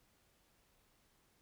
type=silence; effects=pink hiss -73 dBFS RMS until 1.41 s